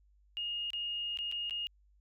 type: tone with dropouts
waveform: sine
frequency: 2851 Hz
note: F7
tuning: 35 cents sharp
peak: -34 dBFS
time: 0.37-1.67 s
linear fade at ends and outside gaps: 0 ms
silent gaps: 0.704-0.733 / 1.173-1.188 / 1.315-1.323 / 1.497-1.508 s
effects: added 50 Hz sine -63 dBFS peak until 2 s